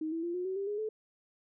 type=tone with pitch steps; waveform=sine; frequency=313.8 / 328.6 / 344.2 / 360.5 / 377.5 / 395.4 / 414.1 / 433.6 Hz; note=D#4 / E4 / F4 / F#4 / F#4 / G4 / G#4 / A4; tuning=+15 / -5 / -25 / -45 / +35 / +15 / -5 / -25 cents; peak=-32 dBFS; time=0.01-0.89 s; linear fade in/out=5 ms; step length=110 ms; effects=none